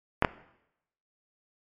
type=clicks; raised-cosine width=0.5 ms; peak=-5 dBFS; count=2; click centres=0.224 / 0.248 s; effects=noise-tail reverb RT60 0.8 s tail -18 dB re dry + MP3 64 kbps